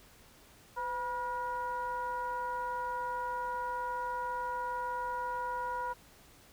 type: tone with frequency modulation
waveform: sine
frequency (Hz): 970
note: B5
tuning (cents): -31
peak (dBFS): -33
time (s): 0.76-5.94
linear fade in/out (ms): 20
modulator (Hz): 463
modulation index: 0.74
effects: pink hiss -59 dBFS RMS until 6.52 s